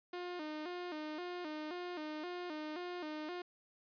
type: tone with vibrato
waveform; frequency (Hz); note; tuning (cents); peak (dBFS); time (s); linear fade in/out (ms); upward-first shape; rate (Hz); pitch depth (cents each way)
sawtooth; 330; E4; +2; -37; 0.13-3.42; 5; square; 1.9; 130
effects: resampled to 11025 Hz